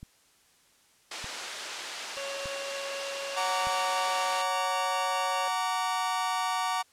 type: click train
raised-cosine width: 5 ms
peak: -31 dBFS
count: 4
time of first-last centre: 0.03-3.671 s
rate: 0.824 Hz
type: band-pass noise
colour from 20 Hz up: white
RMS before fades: -39 dBFS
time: 1.11-4.42 s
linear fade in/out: 5 ms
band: 460 to 5200 Hz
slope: 12 dB/octave
type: harmonic tone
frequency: 554 Hz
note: C#5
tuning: 1 cent flat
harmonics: 1 / 2 / 3 / 5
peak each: -36 / -46 / -48 / -43 dBFS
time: 2.17-5.48 s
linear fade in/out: 0 ms
type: chord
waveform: 40% pulse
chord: Gb augmented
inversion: none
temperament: just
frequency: 740 / 925 / 1156.2 Hz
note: Gb5 / Bb5 / D6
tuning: 0 / -14 / -27 cents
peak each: -31 dBFS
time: 3.36-6.83 s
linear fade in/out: 20 ms
effects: white hiss -63 dBFS RMS until 6.92 s + low-pass 10000 Hz 12 dB/octave